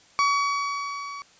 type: tone with level ramp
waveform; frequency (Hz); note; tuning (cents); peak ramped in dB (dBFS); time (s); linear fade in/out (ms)
35% pulse; 1133; C#6; +37; -16 to -33; 0.19-1.22; 0
effects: white hiss -55 dBFS RMS until 1.39 s + resampled to 16000 Hz